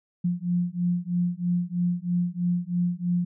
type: beating tone pair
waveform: sine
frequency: 174.61 / 177.71 Hz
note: F3 / F3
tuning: 0 / +30 cents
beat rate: 3.1 Hz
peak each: -26 dBFS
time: 0.24-3.25 s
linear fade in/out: 10 ms
effects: none